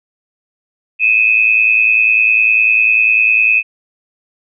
sine tone pair together, 2489 / 2599 Hz, D#7 / E7, 0 / -25 cents, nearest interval minor second, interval 75 cents, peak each -11 dBFS, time 0.99-3.63 s, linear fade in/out 50 ms, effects none

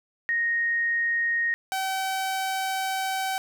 sine / sawtooth tone pair in turn, 1864.7 / 765.7 Hz, A#6 / G5, 0 / -41 cents, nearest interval octave + minor third, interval 1541 cents, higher first, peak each -22 dBFS, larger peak neither, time 0.29-1.54 / 1.72-3.38 s, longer second, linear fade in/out 0 ms, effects none

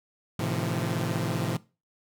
sawtooth chord, F dominant seventh, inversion first, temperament equal with one note detuned, 110 / 130.81 / 155.56 / 171.02 Hz, A2 / C3 / Eb3 / F3, 0 / 0 / 0 / -36 cents, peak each -28 / -28 / -30 / -28 dBFS, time 0.39-1.57 s, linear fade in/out 5 ms, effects noise-tail reverb RT60 0.3 s tail -20 dB re dry

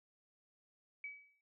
sine tone with exponential decay, 2281 Hz, C#7, 49 cents sharp, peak -40 dBFS, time 1.04-1.41 s, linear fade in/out 2 ms, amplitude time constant 79 ms, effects none

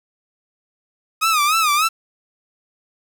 sawtooth tone with vibrato, 1244.5 Hz, D#6, in tune, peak -11 dBFS, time 1.21-1.89 s, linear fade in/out 20 ms, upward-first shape sine, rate 3.4 Hz, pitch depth 120 cents each way, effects 7-bit

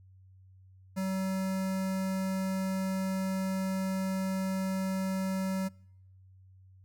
square tone with notch filter, 190 Hz, F#3, 46 cents sharp, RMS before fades -32 dBFS, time 0.96-5.69 s, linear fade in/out 20 ms, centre 3300 Hz, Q 1.8, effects noise-tail reverb RT60 0.8 s tail -26 dB re dry + added 94 Hz sine -54 dBFS peak until 6.84 s

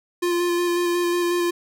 square tone with vibrato, 349.2 Hz, F4, in tune, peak -20 dBFS, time 0.22-1.51 s, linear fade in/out 10 ms, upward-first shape square, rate 5.5 Hz, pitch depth 12 cents each way, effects none

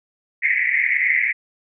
white band-pass noise, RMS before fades -19 dBFS, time 0.42-1.33 s, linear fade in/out 20 ms, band 1900 to 2200 Hz, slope 96 dB/octave, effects none

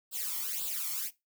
blue noise with flanger, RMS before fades -35 dBFS, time 0.11-1.11 s, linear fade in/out 50 ms, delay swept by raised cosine 0.24 to 0.94 ms, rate 1.9 Hz, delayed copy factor +0.9, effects noise-tail reverb RT60 0.2 s tail -18 dB re dry

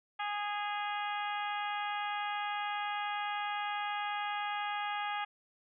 harmonic tone with a mistuned harmonic, 412.9 Hz, G#4, 10 cents flat, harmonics 2 / 3 / 4 / 5 / 6 / 7 / 8, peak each -36 / -40 / -42 / -44 / -46 / -47 / -48 dBFS, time 0.19-5.25 s, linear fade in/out 10 ms, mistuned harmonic 7, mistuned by -24 cents, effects none

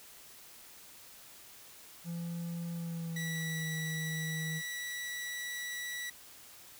triangle tone with pitch glide, 170 to 158.62 Hz, F3 to D#3, -46 to +34 cents, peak -34 dBFS, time 2.04-4.62 s, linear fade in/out 50 ms, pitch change -120 cents, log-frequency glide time 2.7-3.71 s
sawtooth tone, 1949 Hz, B6, 23 cents flat, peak -34 dBFS, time 3.16-6.1 s, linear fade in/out 5 ms
effects white hiss -54 dBFS RMS until 6.79 s

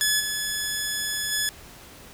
10% pulse tone with level steps, 1710 Hz, A6, 50 cents flat, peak -11 / -17 / -14 dBFS, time 0.01-1.49 s, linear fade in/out 0 ms, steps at 0.19 / 1.31 s, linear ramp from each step 20 ms, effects pink hiss -46 dBFS RMS until 2.13 s

